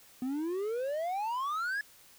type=exponential sweep; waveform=triangle; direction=up; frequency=246.9 to 1724 Hz; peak=-29 dBFS; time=0.22-1.81 s; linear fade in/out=2 ms; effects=white hiss -58 dBFS RMS until 2.18 s